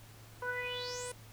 sawtooth tone with low-pass filter sweep, 493.9 Hz, B4, in tune, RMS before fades -39 dBFS, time 0.42-1.12 s, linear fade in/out 5 ms, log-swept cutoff 1200 to 10000 Hz, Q 8.9, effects added 110 Hz sine -54 dBFS peak until 1.32 s + pink hiss -57 dBFS RMS until 1.32 s

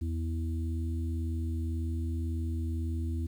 harmonic tone, 81.9 Hz, E2, 11 cents flat, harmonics 1 / 3 / 4, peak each -30 / -40 / -42 dBFS, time 0.01-3.27 s, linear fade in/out 10 ms, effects 10-bit

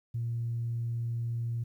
sine tone, 117.1 Hz, A#2, 8 cents sharp, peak -29 dBFS, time 0.14-1.64 s, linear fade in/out 10 ms, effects tanh soft clip ceiling -25 dBFS + 11-bit

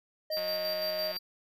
triangle tone, 622.3 Hz, D#5, in tune, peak -30 dBFS, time 0.3-1.12 s, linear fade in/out 5 ms
square tone with tremolo, 4699 Hz, D8, in tune, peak -33 dBFS, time 0.31-1.19 s, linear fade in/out 20 ms, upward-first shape square, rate 5.9 Hz, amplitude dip 45%
click train, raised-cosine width 0.3 ms, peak -27 dBFS, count 145, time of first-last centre 0.37-1.166 s, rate 181 Hz
effects none

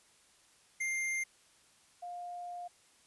square / sine tone pair in turn, 2105 / 705.9 Hz, C7 / F5, +10 / +18 cents, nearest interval octave + perfect fifth, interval 1892 cents, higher first, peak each -33 / -40 dBFS, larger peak first, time 0.8-1.24 / 2.02-2.68 s, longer second, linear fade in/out 10 ms, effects white hiss -65 dBFS RMS until 3.06 s + resampled to 24000 Hz

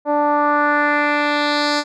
10% pulse tone with low-pass filter sweep, 293.7 Hz, D4, in tune, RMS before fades -17 dBFS, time 0.05-1.84 s, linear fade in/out 50 ms, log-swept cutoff 720 to 5700 Hz, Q 2.3, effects none

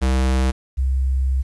square / sine tone pair in turn, 65 / 65.72 Hz, C2 / C2, -11 / +8 cents, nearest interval unison, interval 19 cents, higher second, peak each -16 dBFS, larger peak neither, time 0.01-0.52 / 0.77-1.43 s, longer second, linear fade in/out 20 ms, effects resampled to 24000 Hz + 9-bit

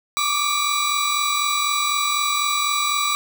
30% pulse tone cluster, 1151 / 1195 / 3923 Hz, D6 / D6 / B7, -35 / +30 / -12 cents, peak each -21 dBFS, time 0.17-3.15 s, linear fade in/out 0 ms, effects none

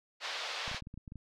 white band-pass noise, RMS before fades -39 dBFS, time 0.2-0.81 s, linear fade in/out 50 ms, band 520 to 4500 Hz, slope 24 dB/octave
clicks, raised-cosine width 5 ms, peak -33 dBFS, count 10, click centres 0.679 / 0.715 / 0.746 / 0.823 / 0.871 / 0.941 / 0.976 / 1.078 / 1.121 / 1.157 s
effects none

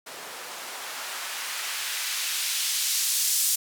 blue noise with band-pass filter sweep, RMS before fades -29 dBFS, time 0.06-3.56 s, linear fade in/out 10 ms, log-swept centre 450 to 7000 Hz, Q 0.75, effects none

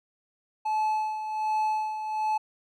triangle tone with tremolo, 863 Hz, A5, 34 cents flat, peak -21 dBFS, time 0.65-2.38 s, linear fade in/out 10 ms, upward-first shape sine, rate 1.3 Hz, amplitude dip 60%, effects none

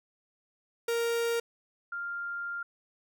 45% pulse / sine tone pair in turn, 466.2 / 1397 Hz, A#4 / F6, 0 / 0 cents, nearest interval octave + perfect fifth, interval 1900 cents, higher second, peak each -27 / -33 dBFS, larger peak first, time 0.88-1.4 / 1.92-2.63 s, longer second, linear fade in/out 5 ms, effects none

